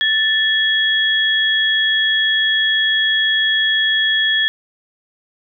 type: tone pair together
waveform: sine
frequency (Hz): 1760 / 3322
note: A6 / G#7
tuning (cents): 0 / 0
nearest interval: major seventh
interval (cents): 1100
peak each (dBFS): -16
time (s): 0.01-4.48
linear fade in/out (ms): 0
effects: none